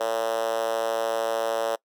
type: tone with high-pass filter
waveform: 5% pulse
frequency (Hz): 113.3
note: A#2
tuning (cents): -49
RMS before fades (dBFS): -26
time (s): 0-1.76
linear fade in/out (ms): 10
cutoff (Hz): 530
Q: 5
effects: noise-tail reverb RT60 0.1 s tail -23 dB re dry